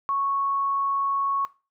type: tone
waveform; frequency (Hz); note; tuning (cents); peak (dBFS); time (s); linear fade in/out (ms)
sine; 1106; C#6; -4; -22; 0.09-1.45; 0
effects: noise-tail reverb RT60 0.3 s tail -18 dB re dry